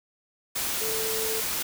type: tone in noise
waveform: sine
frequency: 442 Hz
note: A4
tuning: 8 cents sharp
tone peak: -31 dBFS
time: 0.81-1.41 s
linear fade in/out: 10 ms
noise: white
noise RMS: -29 dBFS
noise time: 0.55-1.63 s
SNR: -5 dB
effects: none